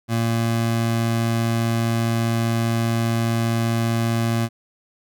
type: tone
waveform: 25% pulse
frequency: 115.1 Hz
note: A#2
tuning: 22 cents flat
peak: -15 dBFS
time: 0.08-4.49 s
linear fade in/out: 50 ms
effects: none